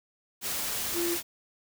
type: tone in noise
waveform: sine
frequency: 343.4 Hz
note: F4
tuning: 29 cents flat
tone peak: -28 dBFS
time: 0.93-1.18 s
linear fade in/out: 50 ms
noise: white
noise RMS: -32 dBFS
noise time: 0.41-1.23 s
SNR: +1 dB
effects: none